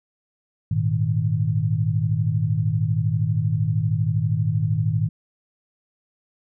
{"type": "chord", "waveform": "sine", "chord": "Ab suspended second", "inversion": "none", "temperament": "equal", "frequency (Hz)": [103.83, 116.54, 155.56], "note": ["Ab2", "Bb2", "Eb3"], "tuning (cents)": [0, 0, 0], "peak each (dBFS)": -23, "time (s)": [0.71, 5.09], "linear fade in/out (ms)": 5, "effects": []}